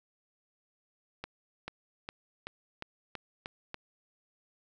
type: accelerating click train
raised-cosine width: 0.3 ms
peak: -22 dBFS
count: 8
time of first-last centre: 1.24-3.744 s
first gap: 440 ms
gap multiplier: 0.93
effects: none